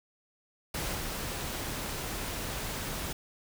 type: noise with level steps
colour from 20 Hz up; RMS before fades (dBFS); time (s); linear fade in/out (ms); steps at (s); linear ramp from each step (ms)
pink; -34 / -36; 0.74-3.13; 5; 0.95; 2
effects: none